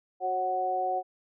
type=tone cluster; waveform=sine; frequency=368.7 / 544 / 741 Hz; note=F#4 / C#5 / F#5; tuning=-6 / -33 / +2 cents; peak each=-36 / -34 / -27 dBFS; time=0.2-1.03 s; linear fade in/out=50 ms; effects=none